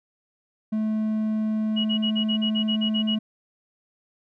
triangle tone, 216.8 Hz, A3, 25 cents flat, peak -20 dBFS, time 0.72-3.19 s, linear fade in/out 10 ms
sine tone bursts, 2905 Hz, F#7, 32 cents flat, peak -24 dBFS, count 11, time 1.76-3.159 s, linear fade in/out 20 ms, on 89 ms, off 42 ms
effects none

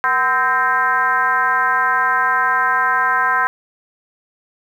sine tone with frequency modulation, 1300 Hz, E6, 24 cents flat, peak -13 dBFS, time 0.04-3.47 s, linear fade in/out 0 ms, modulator 274 Hz, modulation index 1.7, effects 8-bit

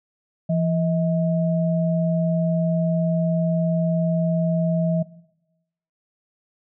sine tone pair together, 168.5 / 636.2 Hz, E3 / D#5, +38 / +38 cents, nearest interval octave + major seventh, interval 2300 cents, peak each -19 / -25 dBFS, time 0.49-5.03 s, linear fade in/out 10 ms, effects noise-tail reverb RT60 0.9 s tail -19 dB re dry

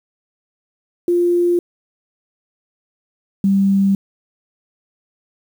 sine tone pair in turn, 349.4 / 196.09 Hz, F4 / G3, +1 / +1 cents, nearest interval minor seventh, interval 1000 cents, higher first, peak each -12 / -11 dBFS, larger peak second, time 1.08-1.59 / 3.44-3.95 s, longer neither, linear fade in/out 2 ms, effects 7-bit

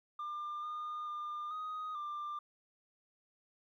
sine tone with pitch steps, 1197 / 1217 / 1203 / 1249 / 1189 Hz, D6 / D#6 / D6 / D#6 / D6, +33 / -39 / +41 / +6 / +21 cents, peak -36 dBFS, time 0.19-2.39 s, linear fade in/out 5 ms, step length 440 ms, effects tanh soft clip ceiling -37 dBFS + 13-bit

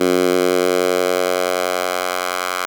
10% pulse tone with high-pass filter sweep, 90.6 Hz, F#2, 36 cents flat, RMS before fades -18 dBFS, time 0-2.66 s, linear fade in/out 10 ms, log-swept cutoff 310 to 1000 Hz, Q 1.8, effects none

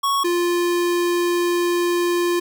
square tone pair in turn, 1108.7 / 349.2 Hz, C#6 / F4, 0 / 0 cents, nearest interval octave + minor sixth, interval 2000 cents, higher first, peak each -18 dBFS, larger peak neither, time 0.03-0.24 / 0.24-2.4 s, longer second, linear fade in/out 10 ms, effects 10-bit

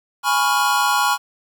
square chord, C# dominant seventh, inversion second, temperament equal with one note detuned, 830.6 / 987.8 / 1108.7 / 1405.8 Hz, G#5 / B5 / C#6 / E#6, 0 / 0 / 0 / +11 cents, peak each -22 dBFS, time 0.23-1.18 s, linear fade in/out 50 ms, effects 8-bit

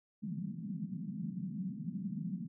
white band-pass noise, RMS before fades -40 dBFS, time 0.22-2.48 s, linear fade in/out 20 ms, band 160 to 210 Hz, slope 48 dB/octave, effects none

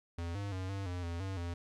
square tone with pitch steps, 85 / 100.7 / 93.4 / 98.2 / 89.2 / 85.1 / 96.1 / 86.1 Hz, F2 / G2 / F#2 / G2 / F2 / F2 / G2 / F2, -46 / +47 / +17 / +4 / +37 / -44 / -34 / -24 cents, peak -37 dBFS, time 0.18-1.54 s, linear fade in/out 5 ms, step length 170 ms, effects low-pass 7000 Hz 12 dB/octave + 13-bit

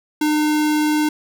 square tone, 303 Hz, D#4, 46 cents flat, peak -16 dBFS, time 0.21-1.09 s, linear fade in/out 5 ms, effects none

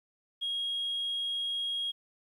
sine tone, 3278 Hz, G#7, 23 cents flat, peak -29 dBFS, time 0.41-1.92 s, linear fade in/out 20 ms, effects tanh soft clip ceiling -27 dBFS + 11-bit

